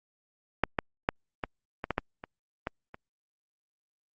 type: clicks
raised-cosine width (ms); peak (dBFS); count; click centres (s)
0.5; -7 / -11 / -8 / -15 / -18 / -13 / -11 / -25 / -16 / -28; 10; 0.637 / 0.788 / 1.089 / 1.438 / 1.841 / 1.907 / 1.981 / 2.239 / 2.671 / 2.944
effects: Opus 48 kbps